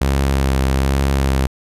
sawtooth tone with vibrato, 67.4 Hz, C#2, 48 cents flat, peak -10 dBFS, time 0.01-1.47 s, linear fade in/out 5 ms, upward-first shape sine, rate 1.2 Hz, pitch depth 28 cents each way, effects resampled to 32000 Hz

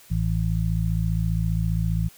harmonic tone, 55 Hz, A1, in tune, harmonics 1 / 2 / 3, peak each -25 / -25 / -25 dBFS, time 0.1-2.09 s, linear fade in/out 20 ms, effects white hiss -51 dBFS RMS until 2.17 s

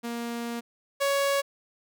sawtooth tone pair in turn, 235.2 / 558 Hz, A#3 / C#5, +16 / +11 cents, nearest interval octave + minor third, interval 1495 cents, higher second, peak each -27 / -19 dBFS, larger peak second, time 0.03-0.61 / 1-1.42 s, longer first, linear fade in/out 20 ms, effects none

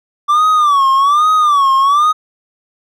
triangle tone with vibrato, 1160 Hz, D6, 22 cents flat, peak -6 dBFS, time 0.28-2.13 s, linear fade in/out 20 ms, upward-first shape sine, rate 1.2 Hz, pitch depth 140 cents each way, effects none

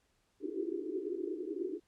white band-pass noise, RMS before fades -38 dBFS, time 0.4-1.8 s, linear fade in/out 50 ms, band 300 to 410 Hz, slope 96 dB/octave, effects pink hiss -75 dBFS RMS until 1.87 s + low-pass 10000 Hz 12 dB/octave

